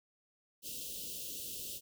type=band-stop noise; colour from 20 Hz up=white; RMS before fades=-43 dBFS; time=0.62-1.81 s; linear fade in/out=50 ms; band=580 to 2700 Hz; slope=96 dB/octave; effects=none